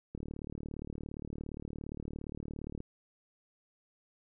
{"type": "click train", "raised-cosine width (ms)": 3, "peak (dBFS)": -28, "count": 100, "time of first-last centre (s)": [0.15, 2.804], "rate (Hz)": 37.3, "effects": []}